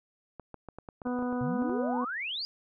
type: clicks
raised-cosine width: 1 ms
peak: -28 dBFS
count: 12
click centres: 0.397 / 0.543 / 0.687 / 0.786 / 0.888 / 1.018 / 1.071 / 1.19 / 1.225 / 1.327 / 1.622 / 1.696 s
type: harmonic tone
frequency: 247.4 Hz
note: B3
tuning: 3 cents sharp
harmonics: 1 / 2 / 3 / 4 / 5 / 6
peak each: -30 / -36 / -40 / -42 / -44 / -46 dBFS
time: 1.05-2.05 s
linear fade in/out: 10 ms
type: exponential sweep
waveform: sine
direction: up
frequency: 121.8 to 4978 Hz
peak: -32 dBFS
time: 1.41-2.45 s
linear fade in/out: 0 ms
effects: none